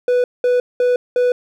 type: tone bursts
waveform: triangle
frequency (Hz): 493.9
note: B4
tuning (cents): 0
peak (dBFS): -10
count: 4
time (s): 0.08-1.32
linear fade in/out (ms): 2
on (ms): 160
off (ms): 200
effects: none